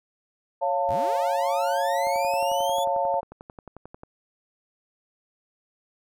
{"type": "chord", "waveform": "sine", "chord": "Db augmented", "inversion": "none", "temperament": "equal with one note detuned", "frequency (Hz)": [554.4, 698.5, 892.8], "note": ["Db5", "F5", "A5"], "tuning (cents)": [0, 0, 25], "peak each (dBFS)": -26, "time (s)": [0.61, 3.21], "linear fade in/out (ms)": 20}
{"type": "linear sweep", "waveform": "sawtooth", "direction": "up", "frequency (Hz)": [32.99, 3478], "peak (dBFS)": -30, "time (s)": [0.88, 2.85], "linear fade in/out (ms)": 20}
{"type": "click train", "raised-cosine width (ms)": 1, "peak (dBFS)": -27, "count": 23, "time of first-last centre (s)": [2.07, 4.034], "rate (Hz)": 11.2}
{"effects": []}